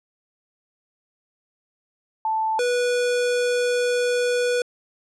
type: tone pair in turn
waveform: sine / square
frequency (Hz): 880 / 489.5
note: A5 / B4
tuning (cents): 0 / -15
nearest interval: minor seventh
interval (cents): 1015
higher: first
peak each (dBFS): -20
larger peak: neither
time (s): 2.25-2.59 / 2.59-4.62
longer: second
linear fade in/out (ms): 2
effects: resampled to 22050 Hz